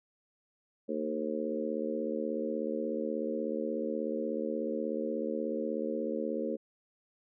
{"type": "harmonic tone with a mistuned harmonic", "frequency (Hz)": 76.5, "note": "D#2", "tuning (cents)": -29, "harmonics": [3, 4, 5, 6, 7], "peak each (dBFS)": [-37, -38, -39, -37, -37], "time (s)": [0.88, 6.57], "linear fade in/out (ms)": 20, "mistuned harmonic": 3, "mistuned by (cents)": -17, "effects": []}